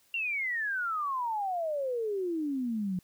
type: exponential sweep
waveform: sine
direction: down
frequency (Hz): 2795 to 176.7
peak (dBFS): -29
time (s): 0.14-2.99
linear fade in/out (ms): 2
effects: white hiss -66 dBFS RMS until 3.03 s